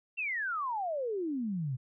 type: exponential sweep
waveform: sine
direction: down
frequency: 2759 to 120.8 Hz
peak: -31 dBFS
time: 0.17-1.77 s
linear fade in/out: 20 ms
effects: none